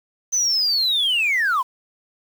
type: linear sweep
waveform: sine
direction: down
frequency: 6180 to 953 Hz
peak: -15 dBFS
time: 0.32-1.63 s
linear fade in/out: 20 ms
effects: tanh soft clip ceiling -15 dBFS + 7-bit

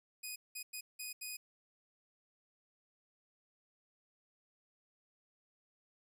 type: tone bursts at uneven times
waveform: 10% pulse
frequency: 2489 Hz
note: D#7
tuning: in tune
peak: -33 dBFS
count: 5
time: 0.23-0.36 / 0.55-0.63 / 0.73-0.81 / 0.99-1.13 / 1.21-1.37 s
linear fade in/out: 10 ms
effects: none

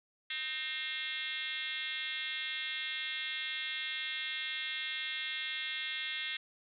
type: tone with frequency modulation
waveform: sine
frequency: 2700 Hz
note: E7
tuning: 41 cents sharp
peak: -35 dBFS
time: 0.3-6.37 s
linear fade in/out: 5 ms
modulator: 286 Hz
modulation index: 3.5
effects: none

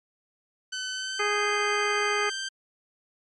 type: tone with pitch glide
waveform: 15% pulse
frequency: 1516 to 1565.8 Hz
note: F#6 to G6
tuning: +42 to -2 cents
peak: -24 dBFS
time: 0.72-2.49 s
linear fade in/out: 10 ms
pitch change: +56 cents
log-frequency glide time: 0.91-1.41 s
type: harmonic tone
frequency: 414 Hz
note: G#4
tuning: 5 cents flat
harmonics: 1 / 2 / 3 / 4 / 5 / 6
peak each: -29 / -34 / -29 / -34 / -30 / -35 dBFS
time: 1.19-2.3 s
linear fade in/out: 10 ms
effects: MP3 48 kbps

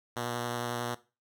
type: tone with vibrato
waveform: 5% pulse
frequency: 120 Hz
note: B2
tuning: 49 cents flat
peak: -21 dBFS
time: 0.16-0.95 s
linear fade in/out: 10 ms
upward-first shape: triangle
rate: 11 Hz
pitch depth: 16 cents each way
effects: noise-tail reverb RT60 0.3 s tail -17 dB re dry

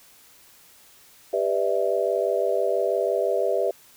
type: chord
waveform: sine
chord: E minor seventh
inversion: first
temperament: just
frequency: 395.6 / 494.4 / 593.3 / 659.3 Hz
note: G4 / B4 / D5 / E5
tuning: +16 / +2 / +18 / 0 cents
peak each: -26 dBFS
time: 1.33-3.71 s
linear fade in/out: 5 ms
effects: white hiss -53 dBFS RMS until 3.96 s

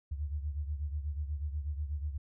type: beating tone pair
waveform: sine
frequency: 72.3 / 80.5 Hz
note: D2 / E2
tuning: -27 / -41 cents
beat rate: 8.2 Hz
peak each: -34 / -40 dBFS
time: 0.11-2.18 s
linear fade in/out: 10 ms
effects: none

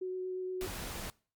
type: tone with vibrato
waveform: sine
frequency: 369.9 Hz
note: F#4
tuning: in tune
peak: -34 dBFS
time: 0.01-0.67 s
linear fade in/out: 10 ms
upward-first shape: sine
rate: 8.5 Hz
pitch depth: 8 cents each way
type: noise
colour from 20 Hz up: pink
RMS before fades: -41 dBFS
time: 0.61-1.1 s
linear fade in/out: 0 ms
effects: noise-tail reverb RT60 0.4 s tail -23 dB re dry + Opus 48 kbps

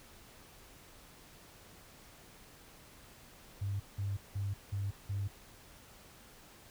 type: tone bursts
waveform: sine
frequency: 99.5 Hz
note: G2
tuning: 26 cents sharp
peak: -32 dBFS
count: 5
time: 3.61-5.28 s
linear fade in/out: 10 ms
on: 190 ms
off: 180 ms
effects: tanh soft clip ceiling -28 dBFS + pink hiss -57 dBFS RMS until 6.7 s

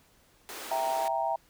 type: high-pass noise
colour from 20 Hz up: pink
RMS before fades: -41 dBFS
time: 0.49-1.08 s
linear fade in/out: 0 ms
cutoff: 330 Hz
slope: 24 dB/octave
type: chord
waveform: sine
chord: E diminished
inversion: none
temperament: equal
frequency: 659.3 / 784 / 932.3 Hz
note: E5 / G5 / Bb5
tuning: 0 / 0 / 0 cents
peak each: -31 dBFS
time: 0.71-1.36 s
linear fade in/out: 5 ms
effects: pink hiss -63 dBFS RMS until 1.49 s

